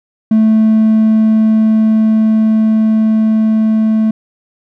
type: tone with level ramp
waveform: triangle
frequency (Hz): 219.1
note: A3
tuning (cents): -7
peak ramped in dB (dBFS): -3 to -6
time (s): 0.31-4.11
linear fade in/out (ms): 5
effects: tanh soft clip ceiling 0 dBFS